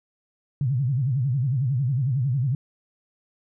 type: tone with vibrato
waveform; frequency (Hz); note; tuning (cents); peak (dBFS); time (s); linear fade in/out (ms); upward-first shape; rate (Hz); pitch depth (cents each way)
sine; 130.81; C3; 0; -20; 0.61-2.55; 2; sine; 11; 190
effects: none